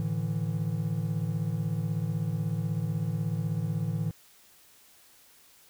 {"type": "chord", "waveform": "triangle", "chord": "A suspended fourth", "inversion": "none", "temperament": "equal with one note detuned", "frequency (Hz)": [110, 148.62, 164.81], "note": ["A2", "D3", "E3"], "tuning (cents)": [0, 21, 0], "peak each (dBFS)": [-30, -31, -29], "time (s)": [0, 4.11], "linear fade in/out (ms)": 0, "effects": ["white hiss -58 dBFS RMS until 5.69 s"]}